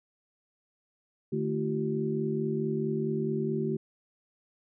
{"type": "tone cluster", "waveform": "sine", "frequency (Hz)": [150.6, 220.2, 336, 380.6], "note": ["D3", "A3", "E4", "F#4"], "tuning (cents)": [44, 2, 33, 49], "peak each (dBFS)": [-33, -32, -37, -31], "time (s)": [1.32, 3.77], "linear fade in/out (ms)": 10, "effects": []}